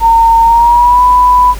sine tone with pitch glide, 915 to 992.1 Hz, A#5 to B5, -32 to +8 cents, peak -3 dBFS, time 0-1.55 s, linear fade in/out 50 ms, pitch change +140 cents, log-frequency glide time 0.43-1.02 s, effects added 50 Hz sine -19 dBFS peak until 1.59 s + pink hiss -30 dBFS RMS until 1.59 s

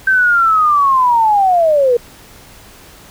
sine linear sweep, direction down, 1564 to 466.2 Hz, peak -8 dBFS, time 0.07-1.97 s, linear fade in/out 5 ms, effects pink hiss -40 dBFS RMS until 3.1 s

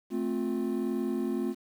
triangle chord, F major, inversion first, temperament equal with one note detuned, 220 / 261.6 / 353.1 Hz, A3 / C4 / F4, 0 / 0 / +19 cents, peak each -30 / -30 / -30 dBFS, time 0.1-1.55 s, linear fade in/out 50 ms, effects tanh soft clip ceiling -18 dBFS + 9-bit

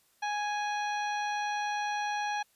harmonic tone, 830.6 Hz, G#5, in tune, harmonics 1 / 2 / 3 / 4 / 5 / 7, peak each -31 / -37 / -41 / -46 / -47 / -48 dBFS, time 0.22-2.43 s, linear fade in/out 10 ms, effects white hiss -68 dBFS RMS until 2.55 s + resampled to 32000 Hz

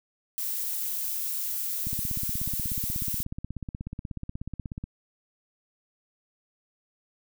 violet noise, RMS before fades -31 dBFS, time 0.38-3.23 s, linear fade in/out 0 ms
click train, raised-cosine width 5 ms, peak -22 dBFS, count 50, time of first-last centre 1.87-4.84 s, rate 16.5 Hz
effects none

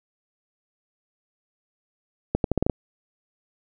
accelerating click train, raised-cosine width 2 ms, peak -7 dBFS, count 7, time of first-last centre 2.35-2.697 s, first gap 92 ms, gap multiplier 0.81, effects none

